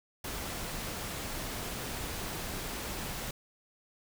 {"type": "noise", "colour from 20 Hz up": "pink", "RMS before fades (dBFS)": -38, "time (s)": [0.24, 3.31], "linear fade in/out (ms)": 5, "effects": []}